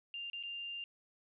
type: tone with dropouts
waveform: sine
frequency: 2794 Hz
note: F7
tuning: in tune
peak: -40 dBFS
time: 0.14-0.84 s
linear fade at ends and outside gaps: 1 ms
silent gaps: 0.3-0.332 / 0.428-0.435 s
effects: none